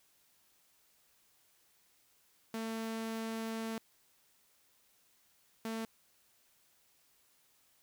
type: tone bursts at uneven times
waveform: sawtooth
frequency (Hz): 224.2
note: A3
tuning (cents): +33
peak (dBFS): -33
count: 2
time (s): 2.54-3.78 / 5.65-5.85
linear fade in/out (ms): 2
effects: white hiss -70 dBFS RMS until 7.82 s